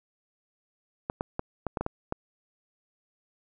clicks, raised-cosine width 1 ms, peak -15 dBFS, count 8, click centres 1.099 / 1.209 / 1.394 / 1.667 / 1.772 / 1.81 / 1.864 / 2.124 s, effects none

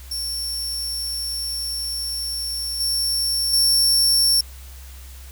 sawtooth tone with level steps, 5450 Hz, F8, 43 cents flat, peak -22 / -17 / -12 dBFS, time 0.11-4.41 s, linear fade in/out 5 ms, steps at 2.8 / 3.53 s, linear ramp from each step 5 ms, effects added 65 Hz sine -37 dBFS peak until 5.31 s + white hiss -46 dBFS RMS until 5.31 s

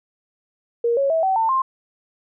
sine tone with pitch steps, 470 / 552.5 / 649.5 / 763.5 / 897.6 / 1055.1 Hz, A#4 / C#5 / E5 / G5 / A5 / C6, +14 / -6 / -26 / -46 / +34 / +14 cents, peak -16 dBFS, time 0.84-1.62 s, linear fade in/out 5 ms, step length 130 ms, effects none

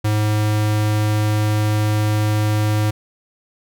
square tone, 106.3 Hz, G#2, 41 cents sharp, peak -16 dBFS, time 0.04-2.91 s, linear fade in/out 10 ms, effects none

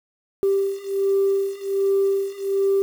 sine beating tone pair, 392 / 393.3 Hz, G4 / G4, 0 / +6 cents, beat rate 1.3 Hz, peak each -21 / -20 dBFS, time 0.43-2.82 s, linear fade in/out 0 ms, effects tanh soft clip ceiling -12 dBFS + 7-bit

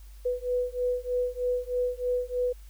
sine beating tone pair, 493.9 / 497.1 Hz, B4 / B4, 0 / +11 cents, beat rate 3.2 Hz, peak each -29 dBFS, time 0.25-2.53 s, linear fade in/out 10 ms, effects added 50 Hz sine -44 dBFS peak until 2.69 s + white hiss -60 dBFS RMS until 2.69 s

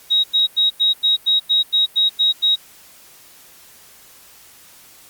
sine tone bursts, 3799 Hz, A#7, 32 cents sharp, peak -12 dBFS, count 11, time 0.1-2.56 s, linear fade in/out 20 ms, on 140 ms, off 92 ms, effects white hiss -46 dBFS RMS until 5.09 s + Opus 48 kbps

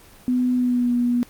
sine tone with pitch glide, 250 to 242.5 Hz, B3 to B3, +21 to -31 cents, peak -17 dBFS, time 0.28-1.23 s, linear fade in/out 0 ms, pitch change -52 cents, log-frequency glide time 0.55-0.91 s, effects pink hiss -48 dBFS RMS until 1.29 s + Opus 24 kbps

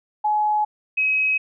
sine tone pair in turn, 846 / 2546 Hz, G#5 / D#7, +32 / +39 cents, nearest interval octave + perfect fifth, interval 1907 cents, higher second, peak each -17 dBFS, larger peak neither, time 0.24-0.65 / 0.97-1.38 s, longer neither, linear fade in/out 10 ms, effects none

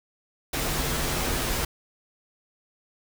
pink noise with comb filter, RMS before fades -27 dBFS, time 0.53-1.65 s, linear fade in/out 5 ms, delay 10 ms, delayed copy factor -0.5, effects none

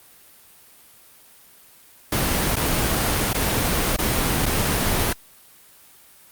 pink noise with dropouts, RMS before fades -21 dBFS, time 2.12-5.13 s, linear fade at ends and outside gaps 5 ms, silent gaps 2.557-2.565 / 3.332-3.344 / 3.965-3.986 / 4.458-4.462 s, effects white hiss -50 dBFS RMS until 6.31 s + Opus 32 kbps

